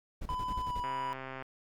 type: noise with tremolo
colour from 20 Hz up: brown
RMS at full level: -38 dBFS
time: 0.21-0.84 s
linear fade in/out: 10 ms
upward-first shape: square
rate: 11 Hz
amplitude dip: 75%
type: tone with pitch glide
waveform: triangle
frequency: 1003 to 982.9 Hz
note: B5 to B5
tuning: +26 to -9 cents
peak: -31 dBFS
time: 0.29-1.13 s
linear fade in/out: 0 ms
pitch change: -35 cents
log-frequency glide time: 0.65-0.74 s
type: click train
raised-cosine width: 0.5 ms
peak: -26 dBFS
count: 78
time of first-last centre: 0.84-1.423 s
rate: 132 Hz
effects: MP3 96 kbps